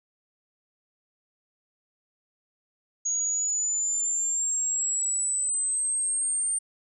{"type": "exponential sweep", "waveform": "sine", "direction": "up", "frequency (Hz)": [6660, 8820], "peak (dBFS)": -24, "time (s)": [3.05, 6.59], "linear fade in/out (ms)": 10, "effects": []}